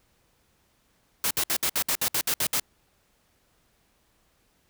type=noise bursts; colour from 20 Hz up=white; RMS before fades=-25 dBFS; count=11; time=1.24-2.598 s; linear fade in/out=2 ms; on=68 ms; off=61 ms; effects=pink hiss -67 dBFS RMS until 4.69 s